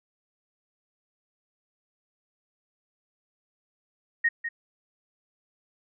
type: tone with echo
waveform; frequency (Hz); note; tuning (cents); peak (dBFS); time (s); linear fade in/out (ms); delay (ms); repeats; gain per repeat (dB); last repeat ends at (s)
sine; 1864.7; A#6; 0; -19; 4.24-4.29; 10; 200; 1; -9; 4.49
effects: none